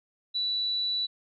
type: tone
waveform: sine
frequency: 3951 Hz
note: B7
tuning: in tune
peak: -26 dBFS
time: 0.34-1.07 s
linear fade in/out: 20 ms
effects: none